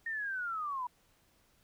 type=linear sweep; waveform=sine; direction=down; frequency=1854 to 959 Hz; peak=-34 dBFS; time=0.06-0.87 s; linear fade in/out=5 ms; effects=pink hiss -69 dBFS RMS until 1.63 s